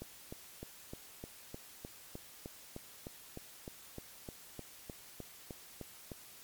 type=click train; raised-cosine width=2 ms; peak=-30 dBFS; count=21; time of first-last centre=0.02-6.118 s; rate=3.28 Hz; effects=white hiss -55 dBFS RMS until 6.43 s + MP3 96 kbps